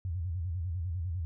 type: tone with vibrato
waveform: sine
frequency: 86.9 Hz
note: F2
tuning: 8 cents flat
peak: -31 dBFS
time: 0.05-1.25 s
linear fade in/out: 0 ms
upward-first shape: square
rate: 10 Hz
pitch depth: 130 cents each way
effects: none